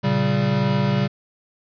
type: chord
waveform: square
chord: G diminished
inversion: first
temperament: equal with one note detuned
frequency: 116.54 / 138.59 / 194.31 Hz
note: Bb2 / Db3 / G3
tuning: 0 / 0 / -15 cents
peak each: -26 / -22 / -22 dBFS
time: 0.03-1.08 s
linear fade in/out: 20 ms
effects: resampled to 11025 Hz + 8-bit